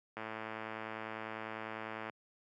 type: click train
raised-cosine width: 0.5 ms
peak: -26 dBFS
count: 213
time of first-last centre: 0.17-2.097 s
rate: 110 Hz
effects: high-pass 150 Hz 12 dB/octave